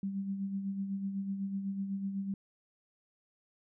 sine tone with tremolo, 196 Hz, G3, in tune, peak -31 dBFS, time 0.03-2.34 s, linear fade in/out 2 ms, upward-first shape sine, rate 8 Hz, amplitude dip 50%, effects none

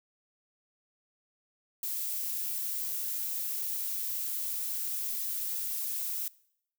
violet noise with high-pass filter sweep, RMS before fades -34 dBFS, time 1.83-6.28 s, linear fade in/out 2 ms, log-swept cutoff 1700 to 220 Hz, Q 0.82, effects noise-tail reverb RT60 0.7 s tail -22 dB re dry

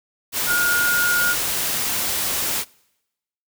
sine tone in noise, 1430 Hz, F6, 41 cents sharp, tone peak -17 dBFS, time 0.46-1.36 s, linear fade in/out 50 ms, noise white, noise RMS -23 dBFS, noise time 0.32-2.65 s, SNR +3 dB, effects noise-tail reverb RT60 0.9 s tail -25 dB re dry

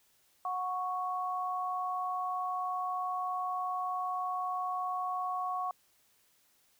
sine tone pair together, 731.9 / 1108.7 Hz, F#5 / C#6, -19 / 0 cents, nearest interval perfect fifth, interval 719 cents, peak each -35 / -34 dBFS, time 0.45-5.71 s, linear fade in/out 2 ms, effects white hiss -69 dBFS RMS until 6.79 s

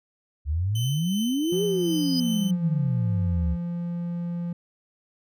sine exponential two-way sweep, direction up then down, 69.3 to 419.9 to 69.3 Hz, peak -22 dBFS, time 0.45-3.57 s, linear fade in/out 50 ms, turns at 1.64 s
sawtooth tone with tremolo, 3051 Hz, G7, 48 cents flat, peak -28 dBFS, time 0.75-2.51 s, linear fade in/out 5 ms, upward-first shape triangle, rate 2.7 Hz, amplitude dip 50%
triangle tone, 172.6 Hz, F3, 20 cents flat, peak -25 dBFS, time 1.52-4.53 s, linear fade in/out 5 ms
triangle tone with exponential growth, 4964 Hz, D#8, 5 cents flat, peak -24 dBFS, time 1.64-2.2 s, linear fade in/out 2 ms, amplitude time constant 120 ms
effects none

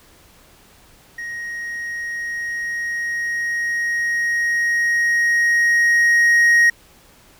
triangle tone with level ramp, 1879 Hz, A#6, 13 cents sharp, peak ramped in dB -25 to -8 dBFS, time 1.18-6.7 s, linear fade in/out 5 ms, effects pink hiss -50 dBFS RMS until 7.39 s

